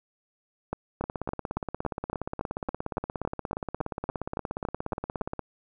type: two click trains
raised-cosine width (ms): 1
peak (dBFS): -17 / -15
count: 75 / 17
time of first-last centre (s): 1.04-5.393 / 0.73-5.212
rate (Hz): 17 / 3.57
effects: none